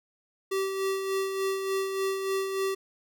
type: tone with tremolo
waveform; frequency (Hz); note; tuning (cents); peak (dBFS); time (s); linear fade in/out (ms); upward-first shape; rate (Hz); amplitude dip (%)
square; 386.5; G4; -24; -26; 0.51-2.75; 10; sine; 3.4; 45
effects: none